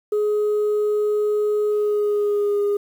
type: tone with pitch glide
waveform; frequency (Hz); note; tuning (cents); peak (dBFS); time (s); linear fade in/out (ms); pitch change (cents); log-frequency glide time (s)
sine; 420 to 408.5; G#4 to G#4; +19 to -29; -15; 0.12-2.77; 5; -48; 1.71-2.6
effects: tanh soft clip ceiling -16 dBFS + 8-bit